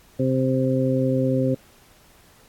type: harmonic tone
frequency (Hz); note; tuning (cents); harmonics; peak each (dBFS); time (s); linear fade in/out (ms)
130.81; C3; 0; 1 / 2 / 3 / 4; -23 / -22 / -28 / -24; 0.19-1.55; 10
effects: pink hiss -54 dBFS RMS until 2.48 s + AAC 64 kbps